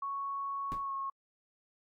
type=tone with pitch glide; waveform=sine; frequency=1108.7 to 1090.9 Hz; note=C#6 to C#6; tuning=0 to -28 cents; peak=-34 dBFS; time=0.02-1.1 s; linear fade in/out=5 ms; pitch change=-28 cents; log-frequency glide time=0.82-0.93 s
type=noise with exponential decay; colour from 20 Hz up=brown; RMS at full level=-37 dBFS; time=0.72-0.86 s; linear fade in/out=0 ms; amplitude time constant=29 ms
effects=AAC 48 kbps